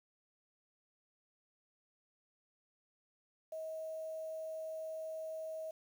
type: tone with quantisation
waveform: sine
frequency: 637 Hz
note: D#5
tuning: 41 cents sharp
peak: -40 dBFS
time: 3.52-5.71 s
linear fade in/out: 5 ms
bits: 10
effects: none

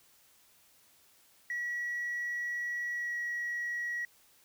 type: tone with pitch glide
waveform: sine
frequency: 1928 to 1915.8 Hz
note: B6 to A#6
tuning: -42 to +47 cents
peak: -31 dBFS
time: 1.5-4.05 s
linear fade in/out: 2 ms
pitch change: -11 cents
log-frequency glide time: 2.93-3.16 s
effects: tanh soft clip ceiling -30 dBFS + white hiss -64 dBFS RMS until 4.44 s

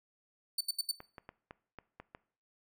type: tone bursts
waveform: sawtooth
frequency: 4526 Hz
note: C#8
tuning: 35 cents sharp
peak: -27 dBFS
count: 4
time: 0.58-0.914 s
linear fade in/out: 5 ms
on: 28 ms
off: 74 ms
type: clicks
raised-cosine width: 0.5 ms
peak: -31 dBFS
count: 7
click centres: 1.004 / 1.182 / 1.291 / 1.509 / 1.787 / 2 / 2.149 s
effects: noise-tail reverb RT60 0.5 s tail -20 dB re dry

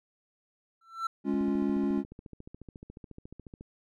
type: tone with exponential growth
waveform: triangle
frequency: 1340 Hz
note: E6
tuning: 28 cents sharp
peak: -24 dBFS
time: 0.81-1.07 s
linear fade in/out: 5 ms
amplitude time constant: 56 ms
type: chord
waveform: triangle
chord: Db major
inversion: second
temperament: equal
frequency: 207.7 / 277.2 / 349.2 Hz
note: Ab3 / Db4 / F4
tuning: 0 / 0 / 0 cents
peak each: -28 / -27 / -31 dBFS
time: 1.24-2.04 s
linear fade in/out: 50 ms
type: click train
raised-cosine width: 3 ms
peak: -32 dBFS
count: 33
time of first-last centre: 1.34-3.61 s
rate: 14.1 Hz
effects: none

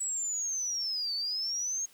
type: linear two-way sweep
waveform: sine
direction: down then up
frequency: 7902 to 4460 to 6560 Hz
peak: -30 dBFS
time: 0-1.86 s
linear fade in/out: 10 ms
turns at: 1.15 s
effects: white hiss -60 dBFS RMS until 1.93 s

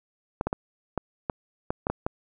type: clicks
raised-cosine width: 1 ms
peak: -12 dBFS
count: 9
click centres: 0.411 / 0.47 / 0.529 / 0.977 / 1.298 / 1.705 / 1.869 / 1.9 / 2.065 s
effects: none

